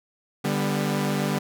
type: chord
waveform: sawtooth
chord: G major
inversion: second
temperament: equal with one note detuned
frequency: 146.83 / 198.05 / 246.9 Hz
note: D3 / G3 / B3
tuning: 0 / +18 / 0 cents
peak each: -23 / -22 / -26 dBFS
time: 0.44-1.39 s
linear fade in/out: 10 ms
effects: none